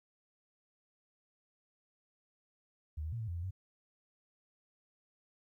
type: tone with pitch steps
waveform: sine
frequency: 76.4 / 79.3 / 116 / 110.9 / 86.1 / 85.3 / 93.6 Hz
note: D#2 / D#2 / A#2 / A2 / F2 / F2 / F#2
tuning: -31 / +33 / -8 / +14 / -24 / -40 / +20 cents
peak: -36 dBFS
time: 2.97-3.509 s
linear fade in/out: 10 ms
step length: 77 ms
effects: 13-bit